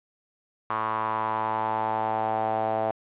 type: tone with band-pass filter sweep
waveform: sawtooth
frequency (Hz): 110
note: A2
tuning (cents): 0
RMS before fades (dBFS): -27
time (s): 0.7-2.91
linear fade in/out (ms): 0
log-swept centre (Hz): 1100 to 700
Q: 5.2
effects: resampled to 8000 Hz + 9-bit